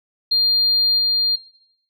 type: tone with level steps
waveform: sine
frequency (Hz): 4200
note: C8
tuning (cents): +6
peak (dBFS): -13 / -15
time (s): 0.31-1.36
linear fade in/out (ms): 10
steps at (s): 0.98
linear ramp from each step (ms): 10
effects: noise-tail reverb RT60 0.7 s tail -18 dB re dry + tanh soft clip ceiling -9 dBFS